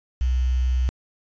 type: tone with quantisation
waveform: sine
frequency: 62.9 Hz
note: B1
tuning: 32 cents sharp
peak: -18 dBFS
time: 0.21-0.89 s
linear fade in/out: 0 ms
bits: 7
effects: resampled to 16000 Hz